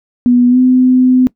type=tone with pitch glide; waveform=sine; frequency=245 to 254.5 Hz; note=B3 to C4; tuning=-14 to -48 cents; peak=-5 dBFS; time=0.26-1.27 s; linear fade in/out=0 ms; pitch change=+66 cents; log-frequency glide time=0.49-0.58 s; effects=noise-tail reverb RT60 0.1 s tail -21 dB re dry